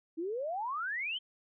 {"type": "exponential sweep", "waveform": "sine", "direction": "up", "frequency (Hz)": [311.1, 3187], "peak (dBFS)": -33, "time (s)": [0.17, 1.19], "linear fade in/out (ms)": 20, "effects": []}